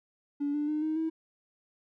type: tone with pitch steps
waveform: triangle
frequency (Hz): 287.2 / 295.4 / 303.9 / 312.7 / 321.6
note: D4 / D4 / D#4 / D#4 / E4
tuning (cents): -39 / +10 / -41 / +9 / -43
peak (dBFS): -24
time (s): 0.4-1.1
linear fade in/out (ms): 20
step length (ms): 140
effects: tanh soft clip ceiling -25 dBFS